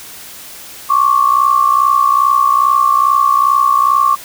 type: tone pair together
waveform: sine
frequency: 1093.6 / 1156 Hz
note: C#6 / D6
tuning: -24 / -28 cents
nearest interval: minor second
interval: 96 cents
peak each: -11 dBFS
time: 0.89-4.16 s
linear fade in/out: 20 ms
effects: white hiss -33 dBFS RMS until 4.24 s